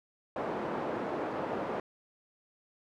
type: band-pass noise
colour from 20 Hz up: pink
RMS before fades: -35 dBFS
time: 0.36-1.8 s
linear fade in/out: 2 ms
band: 320 to 910 Hz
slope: 12 dB/octave
effects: none